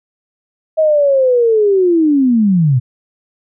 sine linear sweep, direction down, 640 to 117.5 Hz, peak -8 dBFS, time 0.77-2.8 s, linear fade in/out 20 ms, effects none

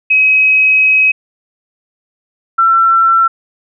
sine tone pair in turn, 2543 / 1347.1 Hz, D#7 / E6, +37 / +37 cents, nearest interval major seventh, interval 1100 cents, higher first, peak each -6 dBFS, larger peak neither, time 0.1-1.12 / 2.58-3.28 s, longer first, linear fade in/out 10 ms, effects none

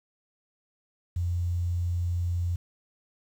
sine tone with quantisation, 87.4 Hz, F2, 2 cents sharp, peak -25 dBFS, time 1.16-2.56 s, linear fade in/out 5 ms, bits 9, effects none

